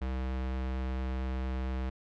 square tone, 64.6 Hz, C2, 21 cents flat, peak -32 dBFS, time 0.01-1.9 s, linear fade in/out 10 ms, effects low-pass 3000 Hz 12 dB/octave

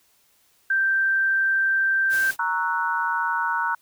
sine tone, 1568 Hz, G6, in tune, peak -18 dBFS, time 0.7-2.31 s, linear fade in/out 5 ms
white noise, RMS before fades -35 dBFS, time 2.09-2.37 s, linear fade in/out 50 ms
sine chord, F# dominant seventh, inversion first, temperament equal, 932.3 / 1108.7 / 1318.5 / 1480 Hz, A#5 / C#6 / E6 / F#6, 0 / 0 / 0 / 0 cents, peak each -25 / -31 / -30 / -25 dBFS, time 2.39-3.75 s, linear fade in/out 5 ms
effects white hiss -62 dBFS RMS until 3.81 s

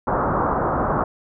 white low-pass noise, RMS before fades -21 dBFS, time 0.07-1.04 s, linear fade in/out 5 ms, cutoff 1300 Hz, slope 48 dB/octave, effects none

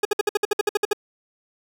40% pulse tone bursts, 415.3 Hz, G#4, in tune, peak -16 dBFS, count 12, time 0.03-0.932 s, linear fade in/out 5 ms, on 22 ms, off 58 ms, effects none

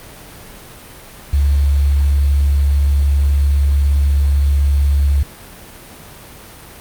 sine tone with quantisation, 70.6 Hz, C#2, 32 cents sharp, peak -10 dBFS, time 1.33-5.23 s, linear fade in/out 5 ms, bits 6, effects pink hiss -37 dBFS RMS until 6.8 s + Opus 48 kbps

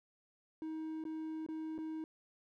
triangle tone with dropouts, 316.2 Hz, D#4, 28 cents sharp, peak -37 dBFS, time 0.62-2.04 s, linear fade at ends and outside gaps 1 ms, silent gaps 1.039-1.052 / 1.464-1.487 / 1.78-1.786 s, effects none

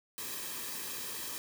white noise with comb filter, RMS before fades -40 dBFS, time 0.18-1.38 s, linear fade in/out 0 ms, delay 1.4 ms, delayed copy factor -0.6, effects none

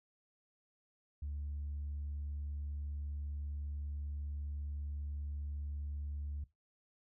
sine tone, 72.6 Hz, D2, 19 cents flat, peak -37 dBFS, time 1.22-6.44 s, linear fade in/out 5 ms, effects noise-tail reverb RT60 0.2 s tail -18 dB re dry + tanh soft clip ceiling -35 dBFS

